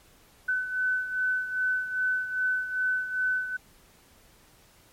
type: beating tone pair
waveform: sine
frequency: 1508 / 1510.5 Hz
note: F#6 / F#6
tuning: +32 / +35 cents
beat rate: 2.5 Hz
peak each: -26 / -32 dBFS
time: 0.48-3.57 s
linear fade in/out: 10 ms
effects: pink hiss -58 dBFS RMS until 4.92 s + MP3 64 kbps